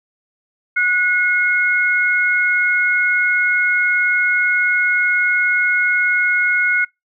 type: tone pair together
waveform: sine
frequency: 1462.4 / 2161 Hz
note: F#6 / C#7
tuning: -21 / -45 cents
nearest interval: perfect fifth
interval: 676 cents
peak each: -16 dBFS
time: 0.76-6.85 s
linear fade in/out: 10 ms
effects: noise-tail reverb RT60 0.2 s tail -26 dB re dry